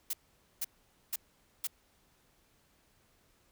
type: noise bursts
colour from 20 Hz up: blue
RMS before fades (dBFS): -34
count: 4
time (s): 0.1-1.672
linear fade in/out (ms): 5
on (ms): 33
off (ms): 480
effects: pink hiss -69 dBFS RMS until 3.51 s